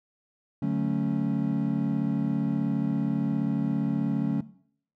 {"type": "chord", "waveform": "triangle", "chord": "D major seventh", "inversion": "none", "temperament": "equal with one note detuned", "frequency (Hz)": [146.41, 185, 220, 277.2], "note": ["D3", "F#3", "A3", "C#4"], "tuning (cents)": [-5, 0, 0, 0], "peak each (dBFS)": -28, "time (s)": [0.62, 4.41], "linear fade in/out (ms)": 5, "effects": ["noise-tail reverb RT60 0.6 s tail -18 dB re dry"]}